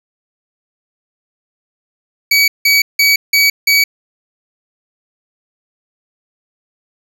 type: tone bursts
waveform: 25% pulse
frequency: 2271 Hz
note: C#7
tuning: 41 cents sharp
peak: -4 dBFS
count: 5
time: 2.31-3.84 s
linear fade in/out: 5 ms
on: 170 ms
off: 170 ms
effects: none

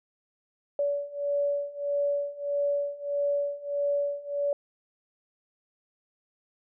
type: beating tone pair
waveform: sine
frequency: 571 / 572.6 Hz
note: D5 / D5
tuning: -49 / -44 cents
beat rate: 1.6 Hz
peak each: -30 / -28 dBFS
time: 0.79-4.53 s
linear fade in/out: 2 ms
effects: none

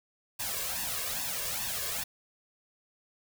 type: noise with flanger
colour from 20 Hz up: white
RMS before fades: -34 dBFS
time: 0.39-2.04 s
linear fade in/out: 10 ms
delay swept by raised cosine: 1.1 to 1.84 ms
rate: 2.4 Hz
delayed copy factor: +0.8
effects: none

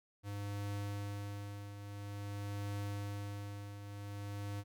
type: tone with tremolo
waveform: square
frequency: 101.6 Hz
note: G#2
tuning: 38 cents flat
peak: -38 dBFS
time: 0.23-4.64 s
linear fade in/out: 50 ms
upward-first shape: triangle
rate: 0.49 Hz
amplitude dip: 65%
effects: none

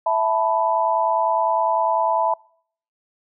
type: chord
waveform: sine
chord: E suspended fourth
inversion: none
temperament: just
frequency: 659.3 / 879 / 988.9 Hz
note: E5 / A5 / B5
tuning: 0 / -2 / +2 cents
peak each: -21 dBFS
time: 0.06-2.34 s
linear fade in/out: 5 ms
effects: noise-tail reverb RT60 0.6 s tail -26 dB re dry

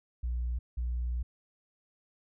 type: tone pair in turn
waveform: sine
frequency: 60.3 / 60.3 Hz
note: B1 / B1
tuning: -41 / -41 cents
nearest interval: unison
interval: 0 cents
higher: neither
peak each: -28 dBFS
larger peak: neither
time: 0.23-0.59 / 0.77-1.23 s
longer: second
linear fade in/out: 10 ms
effects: tanh soft clip ceiling -27 dBFS

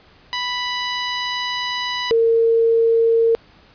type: tone pair in turn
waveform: 10% pulse / sine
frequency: 987.8 / 457.1 Hz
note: B5 / A#4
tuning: 0 / -34 cents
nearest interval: octave + minor second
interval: 1334 cents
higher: first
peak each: -12 dBFS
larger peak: neither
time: 0.33-2.11 / 2.11-3.35 s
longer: first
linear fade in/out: 0 ms
effects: pink hiss -50 dBFS RMS until 3.74 s + resampled to 11025 Hz

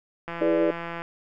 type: click train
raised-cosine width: 0.5 ms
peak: -19 dBFS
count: 126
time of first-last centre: 0.28-1.02 s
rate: 169 Hz
type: chord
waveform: sine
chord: E dominant seventh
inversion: none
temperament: equal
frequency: 329.6 / 415.3 / 493.9 / 587.3 Hz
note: E4 / G#4 / B4 / D5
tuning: 0 / 0 / 0 / 0 cents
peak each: -23 / -29 / -26 / -24 dBFS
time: 0.41-0.71 s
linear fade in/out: 5 ms
effects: none

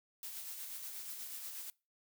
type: noise with tremolo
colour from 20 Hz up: blue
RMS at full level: -44 dBFS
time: 0.23-1.7 s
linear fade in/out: 0 ms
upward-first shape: sine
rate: 8.3 Hz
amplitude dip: 35%
effects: noise-tail reverb RT60 0.3 s tail -24 dB re dry

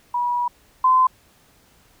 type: tone pair in turn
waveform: sine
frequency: 970 / 1027.7 Hz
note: B5 / C6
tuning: -31 / -31 cents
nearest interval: minor second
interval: 100 cents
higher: second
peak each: -19 / -12 dBFS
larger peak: second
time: 0.14-0.48 / 0.84-1.07 s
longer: first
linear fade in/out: 5 ms
effects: pink hiss -56 dBFS RMS until 2 s

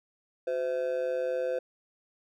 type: tone with amplitude modulation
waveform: triangle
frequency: 512 Hz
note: C5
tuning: 38 cents flat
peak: -22 dBFS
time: 0.47-1.59 s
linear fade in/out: 5 ms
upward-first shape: sine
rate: 144 Hz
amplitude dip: 80%
effects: none

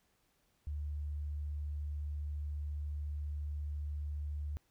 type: tone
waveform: sine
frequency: 73.8 Hz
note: D2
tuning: 9 cents sharp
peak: -36 dBFS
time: 0.67-4.57 s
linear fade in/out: 0 ms
effects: pink hiss -75 dBFS RMS until 4.7 s

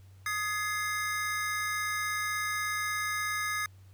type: chord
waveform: square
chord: Ab major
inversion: second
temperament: equal with one note detuned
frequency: 1244.5 / 1688.3 / 2093 Hz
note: Eb6 / Ab6 / C7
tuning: 0 / +28 / 0 cents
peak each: -35 / -36 / -35 dBFS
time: 0.26-3.66 s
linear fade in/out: 2 ms
effects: added 95 Hz sine -51 dBFS peak until 3.93 s + pink hiss -66 dBFS RMS until 3.93 s

